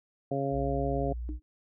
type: harmonic tone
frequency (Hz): 138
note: C#3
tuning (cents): -7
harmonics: 1 / 2 / 3 / 4 / 5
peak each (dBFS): -34 / -34 / -34 / -34 / -34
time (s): 0.31-1.13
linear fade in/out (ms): 5
type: tone with pitch glide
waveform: sine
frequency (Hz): 60.8 to 59.41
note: B1 to A#1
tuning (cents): -26 to +34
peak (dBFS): -33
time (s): 0.51-1.4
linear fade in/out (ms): 50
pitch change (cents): -40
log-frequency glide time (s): 0.92-0.99
type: tone with exponential decay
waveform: sine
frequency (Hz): 306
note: D#4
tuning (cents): -29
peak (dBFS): -33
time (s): 1.29-1.42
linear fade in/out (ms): 0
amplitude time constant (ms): 28
effects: none